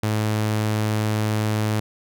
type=tone; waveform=sawtooth; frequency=107.5 Hz; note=A2; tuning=40 cents flat; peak=-16 dBFS; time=0.03-1.8 s; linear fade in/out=5 ms; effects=none